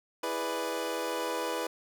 25% pulse chord, E dominant seventh, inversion none, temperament equal, 329.6 / 415.3 / 493.9 / 587.3 Hz, E4 / G#4 / B4 / D5, 0 / 0 / 0 / 0 cents, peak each -34 / -35 / -30 / -36 dBFS, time 0.23-1.67 s, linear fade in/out 5 ms, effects none

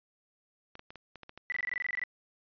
clicks, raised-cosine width 0.3 ms, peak -30 dBFS, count 11, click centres 0.754 / 0.794 / 0.905 / 0.957 / 1.157 / 1.233 / 1.294 / 1.376 / 1.551 / 1.596 / 1.738 s
sine tone bursts, 1977 Hz, B6, 1 cent sharp, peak -30 dBFS, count 13, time 1.5-2.037 s, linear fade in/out 0 ms, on 21 ms, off 22 ms
effects resampled to 11025 Hz

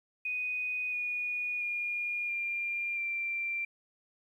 sine tone with pitch steps, 2489 / 2456 / 2424 / 2392 / 2360 Hz, D#7 / D#7 / D#7 / D7 / D7, 0 / -23 / -46 / +31 / +8 cents, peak -31 dBFS, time 0.25-3.65 s, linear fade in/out 5 ms, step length 680 ms, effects 11-bit

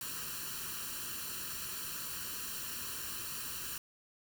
white noise with comb filter, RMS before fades -41 dBFS, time 0.01-3.78 s, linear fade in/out 2 ms, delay 0.7 ms, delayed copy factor +0.8, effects none

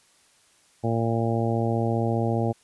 harmonic tone, 114.9 Hz, A#2, 25 cents flat, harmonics 1 / 2 / 3 / 4 / 5 / 6 / 7, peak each -25 / -28 / -30 / -31 / -32 / -33 / -33 dBFS, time 0.83-2.53 s, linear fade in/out 20 ms, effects white hiss -60 dBFS RMS until 2.63 s + resampled to 24000 Hz

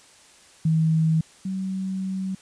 sine tone pair in turn, 160 / 189.77 Hz, D#3 / F#3, +49 / +44 cents, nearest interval minor third, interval 295 cents, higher second, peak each -17 / -25 dBFS, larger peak first, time 0.65-1.21 / 1.45-2.35 s, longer second, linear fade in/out 5 ms, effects white hiss -52 dBFS RMS until 2.41 s + resampled to 22050 Hz

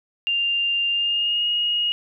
sine tone with pitch glide, 2794 to 2874 Hz, F7 to F7, 0 to +49 cents, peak -19 dBFS, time 0.27-1.92 s, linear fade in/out 0 ms, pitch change +49 cents, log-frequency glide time 0.91-1.48 s, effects none

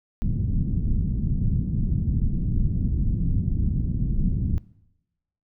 pink low-pass noise, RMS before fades -23 dBFS, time 0.22-4.58 s, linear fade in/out 0 ms, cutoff 210 Hz, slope 24 dB/octave, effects noise-tail reverb RT60 0.9 s tail -21 dB re dry

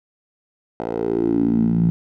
10% pulse tone with band-pass filter sweep, 57 Hz, A#1, 38 cents flat, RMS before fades -19 dBFS, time 0.8-1.9 s, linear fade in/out 0 ms, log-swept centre 580 to 160 Hz, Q 5.1, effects none

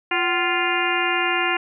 harmonic tone with a mistuned harmonic, 349.2 Hz, F4, in tune, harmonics 1 / 2 / 3 / 4 / 5 / 6 / 7 / 8, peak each -27 / -27 / -27 / -27 / -27 / -27 / -27 / -27 dBFS, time 0.11-1.57 s, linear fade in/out 5 ms, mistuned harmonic 2, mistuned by +130 cents, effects none

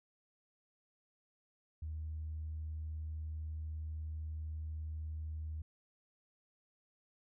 sine tone, 78.1 Hz, D#2, 7 cents sharp, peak -38 dBFS, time 1.82-5.62 s, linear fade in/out 5 ms, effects tanh soft clip ceiling -34 dBFS

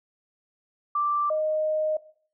sine tone pair in turn, 1174.7 / 619.8 Hz, D6 / D#5, 0 / -7 cents, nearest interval major seventh, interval 1107 cents, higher first, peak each -22 / -22 dBFS, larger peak neither, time 0.95-1.3 / 1.3-1.97 s, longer second, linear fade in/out 5 ms, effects noise-tail reverb RT60 0.5 s tail -18 dB re dry

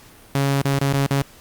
sawtooth tone with dropouts, 138.59 Hz, C#3, in tune, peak -13 dBFS, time 0.35-1.22 s, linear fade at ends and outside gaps 2 ms, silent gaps 0.618-0.65 / 0.788-0.813 / 0.926-0.937 / 1.065-1.108 s, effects pink hiss -47 dBFS RMS until 1.4 s + Opus 48 kbps

